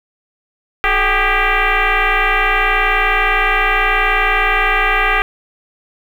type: tone with frequency modulation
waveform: sine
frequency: 367.4 Hz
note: F#4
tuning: 12 cents flat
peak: -11 dBFS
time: 0.84-5.22 s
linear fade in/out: 0 ms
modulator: 397 Hz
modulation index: 5.8
effects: 7-bit